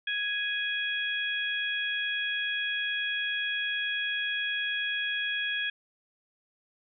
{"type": "harmonic tone", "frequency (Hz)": 830.6, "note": "G#5", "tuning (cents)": 0, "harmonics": [2, 3, 4], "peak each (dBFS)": [-31, -34, -33], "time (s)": [0.07, 5.7], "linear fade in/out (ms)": 5, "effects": []}